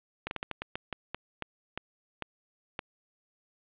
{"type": "slowing click train", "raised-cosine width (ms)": 0.3, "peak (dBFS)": -17, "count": 13, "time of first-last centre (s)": [0.27, 2.792], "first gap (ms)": 41, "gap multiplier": 1.27, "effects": ["resampled to 8000 Hz", "8-bit"]}